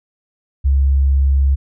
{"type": "tone", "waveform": "sine", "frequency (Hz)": 68.4, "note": "C#2", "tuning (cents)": -23, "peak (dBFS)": -10, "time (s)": [0.64, 1.56], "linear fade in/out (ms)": 20, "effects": []}